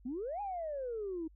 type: exponential two-way sweep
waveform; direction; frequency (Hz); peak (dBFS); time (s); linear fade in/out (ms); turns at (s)
sine; up then down; 233.1 to 840 to 310.8; -35; 0.05-1.28; 10; 0.41
effects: tanh soft clip ceiling -31 dBFS + added 50 Hz sine -57 dBFS peak until 1.35 s